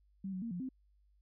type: tone with pitch steps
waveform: sine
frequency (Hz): 193.1 / 185.5 / 231.1 / 176.6 / 260.3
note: G3 / F#3 / A#3 / F3 / C4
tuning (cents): -26 / +5 / -15 / +20 / -9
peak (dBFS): -37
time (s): 0.24-0.69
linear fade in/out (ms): 5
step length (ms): 90
effects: added 50 Hz sine -66 dBFS peak until 1.21 s